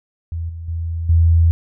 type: tone with level steps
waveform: sine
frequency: 83.1 Hz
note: E2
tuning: 15 cents sharp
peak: -21 / -27 / -20 / -9 dBFS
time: 0.32-1.51 s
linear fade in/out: 0 ms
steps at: 0.49 / 0.68 / 1.09 s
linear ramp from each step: 5 ms
effects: none